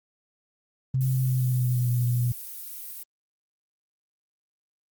sine tone with pitch glide, 130.81 to 121.35 Hz, C3 to B2, 0 to -30 cents, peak -21 dBFS, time 0.94-2.32 s, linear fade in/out 5 ms, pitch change -130 cents, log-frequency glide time 1.07-1.97 s
violet noise, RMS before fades -38 dBFS, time 1.01-3.03 s, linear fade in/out 0 ms
effects Opus 24 kbps

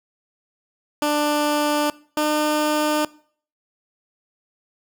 15% pulse tone pair in turn, 296.1 / 302.3 Hz, D4 / D#4, +14 / -50 cents, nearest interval unison, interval 36 cents, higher second, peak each -12 dBFS, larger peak neither, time 1.02-1.9 / 2.17-3.05 s, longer neither, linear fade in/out 2 ms, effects noise-tail reverb RT60 0.5 s tail -21 dB re dry

